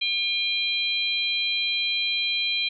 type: harmonic tone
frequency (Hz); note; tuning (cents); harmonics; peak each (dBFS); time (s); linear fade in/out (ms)
802; G5; +39; 3 / 4 / 5; -27 / -27 / -27; 0.01-2.69; 10
effects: none